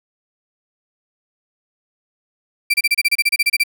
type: tone bursts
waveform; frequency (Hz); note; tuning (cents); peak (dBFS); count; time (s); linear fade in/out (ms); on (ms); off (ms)
35% pulse; 2349; D7; 0; -10; 14; 2.7-3.637; 10; 40; 29
effects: none